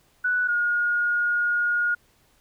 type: tone pair in turn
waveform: sine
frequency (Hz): 1480 / 1433.7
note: F#6 / F6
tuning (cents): 0 / +45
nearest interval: minor second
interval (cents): 55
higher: first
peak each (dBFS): -20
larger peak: neither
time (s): 0.24-0.48 / 0.48-1.95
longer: second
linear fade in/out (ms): 10
effects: pink hiss -62 dBFS RMS until 2.4 s